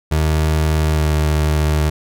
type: tone with pitch glide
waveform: 30% pulse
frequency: 77.78 to 76.09 Hz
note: D#2 to D#2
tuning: 0 to -38 cents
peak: -11 dBFS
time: 0.11-1.9 s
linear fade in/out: 10 ms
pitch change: -38 cents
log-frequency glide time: 0.77-1.18 s
effects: none